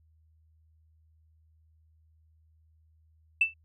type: tone with exponential decay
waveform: sine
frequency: 2655 Hz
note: E7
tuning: 12 cents sharp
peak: -16 dBFS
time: 3.41-3.54 s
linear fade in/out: 5 ms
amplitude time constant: 28 ms
effects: tanh soft clip ceiling -12 dBFS + added 79 Hz sine -61 dBFS peak until 3.64 s